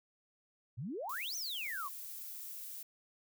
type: exponential two-way sweep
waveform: sine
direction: up then down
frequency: 104.1 to 6272 to 1030 Hz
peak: -38 dBFS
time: 0.77-1.89 s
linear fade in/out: 20 ms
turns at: 1.36 s
type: noise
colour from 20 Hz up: violet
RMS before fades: -46 dBFS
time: 1.09-2.83 s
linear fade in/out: 5 ms
effects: none